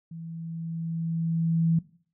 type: tone with level ramp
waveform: sine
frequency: 164.81 Hz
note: E3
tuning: in tune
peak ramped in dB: -37 to -19 dBFS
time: 0.11-1.79 s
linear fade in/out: 5 ms
effects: noise-tail reverb RT60 0.5 s tail -19 dB re dry